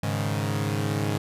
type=chord; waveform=sawtooth; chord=Ab suspended fourth; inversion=none; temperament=equal; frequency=103.83 / 138.59 / 155.56 Hz; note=Ab2 / Db3 / Eb3; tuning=0 / 0 / 0 cents; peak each=-23 / -26 / -27 dBFS; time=0.03-1.18 s; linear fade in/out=5 ms; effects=resampled to 32000 Hz